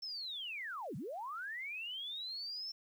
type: linear two-way sweep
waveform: sine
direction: down then up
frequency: 5400 to 116.54 to 5400 Hz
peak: -40 dBFS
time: 0.02-2.72 s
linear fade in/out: 10 ms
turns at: 0.96 s
effects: 11-bit